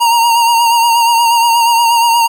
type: tone with vibrato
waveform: square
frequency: 932.3 Hz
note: A#5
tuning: in tune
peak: -8 dBFS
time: 0-2.28 s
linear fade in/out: 20 ms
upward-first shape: triangle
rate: 8.4 Hz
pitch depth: 42 cents each way
effects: 8-bit